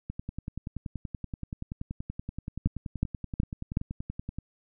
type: two click trains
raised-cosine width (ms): 5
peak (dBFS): -12 / -22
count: 4 / 46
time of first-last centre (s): 2.66-3.771 / 0.1-4.386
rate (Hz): 2.7 / 10.5
effects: none